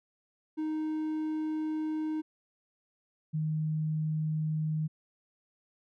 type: tone pair in turn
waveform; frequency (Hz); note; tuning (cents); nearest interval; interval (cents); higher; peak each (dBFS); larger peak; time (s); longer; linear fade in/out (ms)
triangle / sine; 311.1 / 155.55; D#4 / D#3; 0 / 0; octave; 1200; first; -28; neither; 0.57-2.22 / 3.33-4.88; first; 20
effects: none